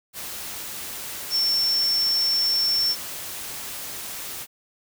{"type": "tone in noise", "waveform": "sine", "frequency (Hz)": 5420, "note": "E8", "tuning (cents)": 47, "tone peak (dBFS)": -19, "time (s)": [1.3, 2.96], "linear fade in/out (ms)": 50, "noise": "white", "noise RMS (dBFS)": -34, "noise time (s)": [0.13, 4.47], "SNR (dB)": 12, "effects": []}